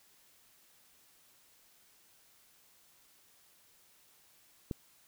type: click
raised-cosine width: 3 ms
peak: -22 dBFS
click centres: 4.712 s
effects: white hiss -65 dBFS RMS until 5.07 s